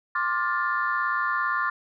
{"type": "chord", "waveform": "sine", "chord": "D minor seventh", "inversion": "third", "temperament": "just", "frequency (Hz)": [1057.2, 1174.7, 1409.6, 1762], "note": ["C6", "D6", "F6", "A6"], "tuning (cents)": [18, 0, 16, 2], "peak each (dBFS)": -28, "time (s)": [0.15, 1.7], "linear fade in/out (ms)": 5, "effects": ["tanh soft clip ceiling -13 dBFS"]}